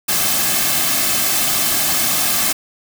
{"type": "noise with comb filter", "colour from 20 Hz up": "white", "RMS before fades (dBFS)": -17, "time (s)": [0.08, 2.53], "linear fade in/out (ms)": 10, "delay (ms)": 2.1, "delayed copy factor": -0.6, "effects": []}